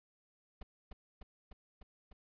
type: noise with echo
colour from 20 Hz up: brown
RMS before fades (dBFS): -45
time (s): 0.61-0.63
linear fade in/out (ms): 5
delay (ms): 300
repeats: 5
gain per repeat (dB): -2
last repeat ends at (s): 2.13
effects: resampled to 11025 Hz